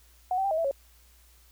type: tone with pitch steps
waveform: sine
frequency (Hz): 734 / 770 / 790 / 633 / 662 / 552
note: F#5 / G5 / G5 / D#5 / E5 / C#5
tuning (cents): -14 / -31 / +13 / +30 / +7 / -7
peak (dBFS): -24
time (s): 0.31-0.712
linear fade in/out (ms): 2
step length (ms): 67
effects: added 59 Hz sine -57 dBFS peak until 1.51 s + white hiss -61 dBFS RMS until 1.51 s